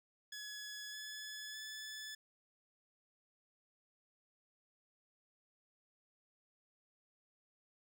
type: tone with pitch steps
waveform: 15% pulse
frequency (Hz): 1692 / 1711.7 / 1731.5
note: G#6 / A6 / A6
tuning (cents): +32 / -48 / -28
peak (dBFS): -39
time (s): 0.32-2.15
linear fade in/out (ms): 5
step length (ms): 610
effects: none